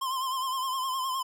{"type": "tone with vibrato", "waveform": "square", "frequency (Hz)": 1046.5, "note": "C6", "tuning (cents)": 0, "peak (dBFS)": -29, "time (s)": [0.01, 1.23], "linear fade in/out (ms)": 10, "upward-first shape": "triangle", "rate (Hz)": 9.7, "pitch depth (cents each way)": 69, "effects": []}